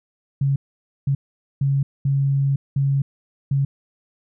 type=tone bursts at uneven times; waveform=sine; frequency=138.2 Hz; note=C#3; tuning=5 cents flat; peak=-16 dBFS; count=6; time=0.41-0.56 / 1.07-1.15 / 1.61-1.83 / 2.05-2.56 / 2.76-3.02 / 3.51-3.65 s; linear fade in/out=5 ms; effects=none